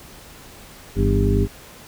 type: harmonic tone with a mistuned harmonic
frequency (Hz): 50.1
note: G1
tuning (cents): +38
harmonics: 1 / 2 / 3 / 4 / 5 / 6 / 8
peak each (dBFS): -19 / -20 / -28 / -25 / -26 / -27 / -23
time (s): 0.95-1.48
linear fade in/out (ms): 50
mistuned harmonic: 3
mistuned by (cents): +130
effects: pink hiss -43 dBFS RMS until 1.87 s